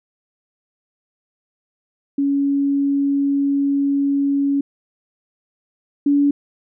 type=tone pair in turn; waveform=sine; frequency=280 / 285.1 Hz; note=C#4 / C#4; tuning=+18 / +49 cents; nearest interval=unison; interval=31 cents; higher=second; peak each=-15 / -12 dBFS; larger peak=second; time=2.18-4.61 / 6.06-6.31 s; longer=first; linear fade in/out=5 ms; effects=none